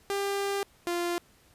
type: tone pair in turn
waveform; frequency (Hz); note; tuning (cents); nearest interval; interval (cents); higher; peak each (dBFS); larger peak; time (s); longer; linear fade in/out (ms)
sawtooth; 398.4 / 347.3; G4 / F4; +28 / -10; major second; 238; first; -24; neither; 0.1-0.63 / 0.87-1.18; first; 0
effects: pink hiss -61 dBFS RMS until 1.54 s + resampled to 32000 Hz